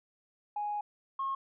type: tone pair in turn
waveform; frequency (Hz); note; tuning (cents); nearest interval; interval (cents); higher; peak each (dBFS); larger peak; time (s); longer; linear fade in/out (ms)
sine; 830.6 / 1082.1; G#5 / C#6; 0 / -42; perfect fourth; 458; second; -31 / -30; second; 0.56-0.81 / 1.19-1.35; first; 5
effects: tanh soft clip ceiling -26 dBFS